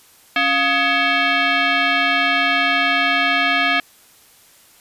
sine tone with frequency modulation, 276.7 Hz, C#4, 3 cents flat, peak -14 dBFS, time 0.36-3.8 s, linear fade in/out 2 ms, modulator 978 Hz, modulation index 2.9, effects white hiss -50 dBFS RMS until 4.8 s + resampled to 32000 Hz

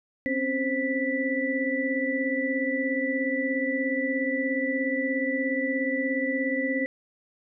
sine tone cluster, 259.6 / 276.5 / 525 / 1970 Hz, C4 / C#4 / C5 / B6, -13 / -4 / +6 / -5 cents, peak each -30 / -30 / -30 / -29 dBFS, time 0.26-6.86 s, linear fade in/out 0 ms, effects none

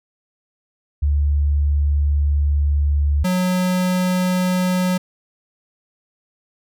sine / square tone pair in turn, 72.5 / 182.69 Hz, D2 / F#3, -22 / -22 cents, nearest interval octave + major third, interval 1600 cents, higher second, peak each -14 / -17 dBFS, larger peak first, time 1.02-3.24 / 3.24-4.98 s, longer first, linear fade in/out 10 ms, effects none

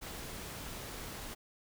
pink noise, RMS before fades -44 dBFS, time 0.01-1.35 s, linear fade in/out 20 ms, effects none

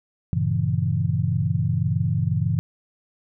sine chord, G diminished seventh, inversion none, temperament equal with one note detuned, 96.99 / 116.54 / 138.59 / 164.81 Hz, G2 / Bb2 / Db3 / Fb3, -18 / 0 / 0 / 0 cents, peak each -25 dBFS, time 0.33-2.59 s, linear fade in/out 0 ms, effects none

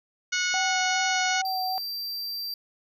harmonic tone, 731 Hz, F#5, 21 cents flat, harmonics 2 / 3 / 4 / 5 / 6 / 7 / 8 / 9, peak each -28 / -30 / -33 / -37 / -34 / -37 / -34 / -35 dBFS, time 0.32-1.42 s, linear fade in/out 10 ms
sine tone with vibrato, 755 Hz, F#5, 35 cents sharp, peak -27 dBFS, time 0.54-1.78 s, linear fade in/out 0 ms, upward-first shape sine, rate 2.5 Hz, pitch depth 19 cents each way
square tone, 4699 Hz, D8, in tune, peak -31 dBFS, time 1.45-2.54 s, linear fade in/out 2 ms
effects none

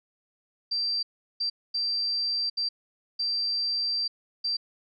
sine tone bursts at uneven times, 4699 Hz, D8, in tune, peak -25 dBFS, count 6, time 0.71-1.03 / 1.4-1.5 / 1.74-2.5 / 2.57-2.69 / 3.19-4.08 / 4.44-4.57 s, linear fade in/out 10 ms, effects none

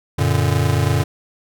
square chord, Gb augmented, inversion none, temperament just, 92.5 / 115.62 / 144.53 Hz, Gb2 / Bb2 / D3, 0 / -14 / -27 cents, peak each -20 dBFS, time 0.18-1.04 s, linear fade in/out 10 ms, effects none

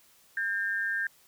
sine tone pair together, 1601.8 / 1800 Hz, G6 / A6, +37 / +39 cents, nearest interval major second, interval 202 cents, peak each -29 / -32 dBFS, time 0.37-1.07 s, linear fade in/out 2 ms, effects white hiss -61 dBFS RMS until 1.27 s

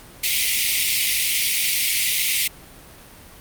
pink high-pass noise, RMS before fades -20 dBFS, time 0.23-2.48 s, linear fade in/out 10 ms, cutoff 2000 Hz, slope 96 dB/octave, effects pink hiss -44 dBFS RMS until 3.4 s + Opus 48 kbps

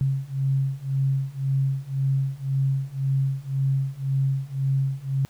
sine beating tone pair, 134.6 / 136.5 Hz, C3 / C#3, +49 / -26 cents, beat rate 1.9 Hz, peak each -25 / -24 dBFS, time 0.01-5.25 s, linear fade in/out 0 ms, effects pink hiss -56 dBFS RMS until 5.29 s

